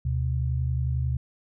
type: tone pair together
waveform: sine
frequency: 75.36 / 126.5 Hz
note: D2 / B2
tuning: +45 / +42 cents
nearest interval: major sixth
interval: 897 cents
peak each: -26 dBFS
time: 0.05-1.17 s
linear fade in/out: 5 ms
effects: none